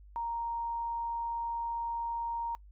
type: tone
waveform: sine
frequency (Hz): 932.3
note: A#5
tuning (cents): 0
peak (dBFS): -32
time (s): 0.16-2.55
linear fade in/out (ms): 0
effects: noise-tail reverb RT60 0.1 s tail -24 dB re dry + added 50 Hz sine -51 dBFS peak until 2.71 s